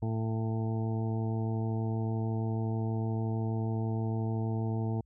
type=harmonic tone; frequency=111.7 Hz; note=A2; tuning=27 cents sharp; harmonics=1 / 2 / 3 / 4 / 6 / 7 / 8; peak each=-30 / -36 / -40 / -42 / -46 / -47 / -48 dBFS; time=0.02-5.01 s; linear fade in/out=5 ms; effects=added 60 Hz sine -63 dBFS peak until 5.05 s